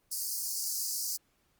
pink high-pass noise, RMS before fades -34 dBFS, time 0.11-1.17 s, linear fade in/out 10 ms, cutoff 4600 Hz, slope 96 dB/octave, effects pink hiss -72 dBFS RMS until 1.59 s + Opus 24 kbps

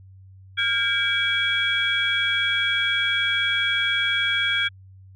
sine tone cluster, 1405 / 1614 / 2301 / 3322 Hz, F6 / G#6 / D7 / G#7, +10 / -50 / -36 / 0 cents, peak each -29 / -24 / -25 / -23 dBFS, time 0.57-4.69 s, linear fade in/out 20 ms, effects tanh soft clip ceiling -10 dBFS + added 95 Hz sine -44 dBFS peak until 5.15 s

